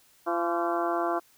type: harmonic tone with a mistuned harmonic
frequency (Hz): 171.3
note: F3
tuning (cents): -33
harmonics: 2 / 3 / 4 / 5 / 6 / 7 / 8 / 9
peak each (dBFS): -30 / -38 / -29 / -36 / -35 / -34 / -36 / -43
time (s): 0.26-1.2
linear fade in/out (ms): 20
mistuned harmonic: 7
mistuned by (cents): -68
effects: white hiss -61 dBFS RMS until 1.37 s